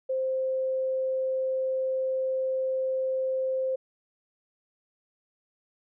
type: tone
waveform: sine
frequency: 523.3 Hz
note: C5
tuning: in tune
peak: -25 dBFS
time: 0.09-3.76 s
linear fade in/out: 10 ms
effects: none